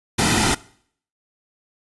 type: noise with comb filter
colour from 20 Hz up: pink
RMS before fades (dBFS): -18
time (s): 0.18-0.55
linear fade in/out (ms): 10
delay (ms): 1.8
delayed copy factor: -0.65
effects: noise-tail reverb RT60 0.6 s tail -21 dB re dry + resampled to 24000 Hz